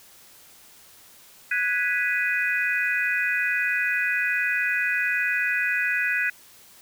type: chord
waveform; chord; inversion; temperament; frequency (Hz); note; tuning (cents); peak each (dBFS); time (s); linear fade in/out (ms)
sine; G# minor seventh; third; equal; 1480 / 1661.2 / 1975.5 / 2489; F#6 / G#6 / B6 / D#7; 0 / 0 / 0 / 0; -27; 1.51-6.3; 5
effects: white hiss -51 dBFS RMS until 6.81 s